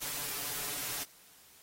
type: noise with comb filter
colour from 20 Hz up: white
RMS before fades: -37 dBFS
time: 0.01-1.04 s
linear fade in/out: 10 ms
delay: 6.9 ms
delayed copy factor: +0.9
effects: white hiss -59 dBFS RMS until 1.62 s + AAC 48 kbps